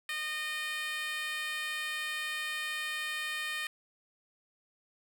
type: tone with high-pass filter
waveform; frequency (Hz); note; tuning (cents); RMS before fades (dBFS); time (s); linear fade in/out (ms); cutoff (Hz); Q
10% pulse; 613; D#5; -26; -36; 0.09-3.67; 2; 1800; 1.9
effects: none